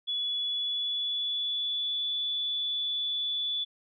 sine tone with pitch glide, 3410 to 3456 Hz, G#7 to A7, +45 to -32 cents, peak -28 dBFS, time 0.07-3.65 s, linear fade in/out 20 ms, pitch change +23 cents, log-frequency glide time 0.45-2.13 s, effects none

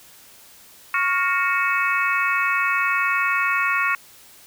harmonic tone with a mistuned harmonic, 370 Hz, F#4, in tune, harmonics 3 / 4 / 5 / 6 / 7, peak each -23 / -24 / -25 / -26 / -26 dBFS, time 0.94-3.95 s, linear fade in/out 2 ms, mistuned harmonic 4, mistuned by -85 cents, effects white hiss -48 dBFS RMS until 4.46 s

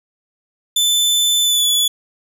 sawtooth tone with pitch glide, 3520 to 3430 Hz, A7 to A7, 0 to -45 cents, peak -10 dBFS, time 0.76-1.88 s, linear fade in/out 5 ms, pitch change -45 cents, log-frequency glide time 1.43-1.69 s, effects none

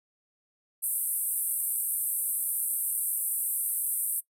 white band-pass noise, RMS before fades -30 dBFS, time 0.82-4.21 s, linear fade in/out 20 ms, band 8400 to 14000 Hz, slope 96 dB/octave, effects noise-tail reverb RT60 0.1 s tail -21 dB re dry

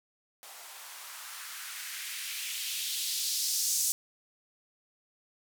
violet noise with band-pass filter sweep, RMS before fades -35 dBFS, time 0.43-3.92 s, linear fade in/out 0 ms, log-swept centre 680 to 6500 Hz, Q 1.8, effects none

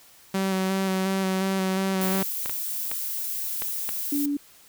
sawtooth tone with vibrato, 190.5 Hz, G3, 49 cents flat, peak -19 dBFS, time 0.34-2.23 s, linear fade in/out 5 ms, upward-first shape square, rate 2.8 Hz, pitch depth 16 cents each way
violet noise, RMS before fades -30 dBFS, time 2.01-4.26 s, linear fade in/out 5 ms
clicks, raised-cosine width 0.3 ms, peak -16 dBFS, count 5, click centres 2.459 / 2.496 / 2.915 / 3.621 / 3.891 s
sine tone, 287.1 Hz, D4, 39 cents flat, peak -23 dBFS, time 4.12-4.37 s, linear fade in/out 5 ms
effects white hiss -53 dBFS RMS until 4.68 s

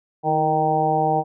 harmonic tone with a mistuned harmonic, 155.56 Hz, D#3, in tune, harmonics 1 / 2 / 3 / 4 / 5 / 6, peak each -26 / -28 / -25 / -26 / -19 / -29 dBFS, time 0.23-1.24 s, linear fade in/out 50 ms, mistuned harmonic 2, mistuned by +48 cents, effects none

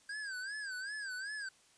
square tone with vibrato, 1600 Hz, G6, 35 cents sharp, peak -40 dBFS, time 0.09-1.49 s, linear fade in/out 5 ms, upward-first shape sine, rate 2.6 Hz, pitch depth 130 cents each way, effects white hiss -66 dBFS RMS until 1.77 s + resampled to 22050 Hz

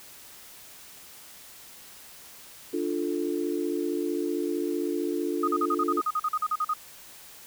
sine chord, D minor, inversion none, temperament equal, 293.7 / 349.2 / 440 Hz, D4 / F4 / A4, 0 / 0 / 0 cents, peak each -30 / -29 / -33 dBFS, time 2.73-6.01 s, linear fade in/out 10 ms
sine tone bursts, 1244 Hz, D#6, 1 cent flat, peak -23 dBFS, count 15, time 5.43-6.737 s, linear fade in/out 5 ms, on 47 ms, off 43 ms
effects white hiss -48 dBFS RMS until 7.46 s

